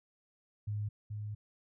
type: tone pair in turn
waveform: sine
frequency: 104.6 / 105.21 Hz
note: G#2 / G#2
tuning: +13 / +23 cents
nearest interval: unison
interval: 10 cents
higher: second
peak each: -33 / -37 dBFS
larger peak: first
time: 0.67-0.89 / 1.1-1.35 s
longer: second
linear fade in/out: 10 ms
effects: none